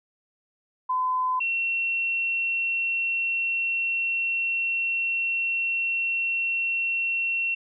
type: tone pair in turn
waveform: sine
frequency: 1017 / 2720 Hz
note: C6 / F7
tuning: -50 / -46 cents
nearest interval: octave + perfect fourth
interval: 1704 cents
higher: second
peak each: -22 / -23 dBFS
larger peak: first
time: 0.89-1.4 / 1.4-7.55 s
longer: second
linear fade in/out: 10 ms
effects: none